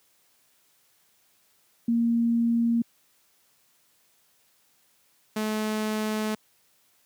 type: tone pair in turn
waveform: sine / sawtooth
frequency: 233.1 / 215.4 Hz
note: A#3 / A3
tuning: 0 / -37 cents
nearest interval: minor second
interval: 137 cents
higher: first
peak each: -20 / -22 dBFS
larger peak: first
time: 1.88-2.82 / 5.36-6.35 s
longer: second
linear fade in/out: 5 ms
effects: white hiss -65 dBFS RMS until 7.05 s + high-pass 80 Hz 12 dB/octave